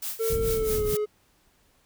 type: noise with tremolo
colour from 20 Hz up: blue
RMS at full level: -31 dBFS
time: 0.02-0.97 s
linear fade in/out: 5 ms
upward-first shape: sine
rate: 4.6 Hz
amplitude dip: 80%
type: tone with pitch glide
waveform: triangle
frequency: 449.8 to 422.1 Hz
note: A4 to G#4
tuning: +38 to +28 cents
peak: -22 dBFS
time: 0.19-1.06 s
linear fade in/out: 20 ms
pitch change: -110 cents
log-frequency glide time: 0.5-0.85 s
type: low-pass noise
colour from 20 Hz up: pink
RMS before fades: -32 dBFS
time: 0.3-0.95 s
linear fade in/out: 5 ms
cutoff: 190 Hz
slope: 12 dB/octave
effects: pink hiss -64 dBFS RMS until 1.85 s